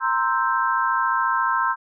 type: chord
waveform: sine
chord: C dominant seventh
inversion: third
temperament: equal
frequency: 932.3 / 1046.5 / 1318.5 / 1568 Hz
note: Bb5 / C6 / E6 / G6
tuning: 0 / 0 / 0 / 0 cents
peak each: -25 / -22 / -25 / -25 dBFS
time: 0-1.76 s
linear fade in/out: 50 ms
effects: none